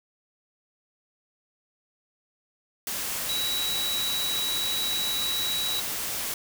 sine tone in noise, 3900 Hz, B7, 23 cents flat, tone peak -27 dBFS, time 3.29-5.8 s, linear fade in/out 2 ms, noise white, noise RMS -31 dBFS, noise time 2.87-6.34 s, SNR +1 dB, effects none

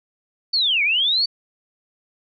sine linear two-way sweep, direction down then up, 4581 to 2182 to 4581 Hz, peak -16 dBFS, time 0.53-1.26 s, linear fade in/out 10 ms, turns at 0.83 s, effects none

